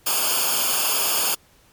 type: noise with comb filter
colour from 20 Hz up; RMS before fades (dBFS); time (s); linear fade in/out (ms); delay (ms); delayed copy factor
white; -21; 0.06-1.35; 10; 0.51; -0.85
effects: pink hiss -56 dBFS RMS until 1.72 s + MP3 96 kbps